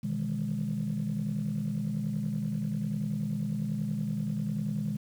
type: chord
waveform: sine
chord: E major seventh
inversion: second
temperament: just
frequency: 123.61 / 154.51 / 164.81 / 206 Hz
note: B2 / D#3 / E3 / G#3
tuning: +2 / -12 / 0 / -14 cents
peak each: -36 / -33 / -37 / -31 dBFS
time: 0.03-4.97 s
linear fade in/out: 10 ms
effects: tanh soft clip ceiling -22 dBFS + 9-bit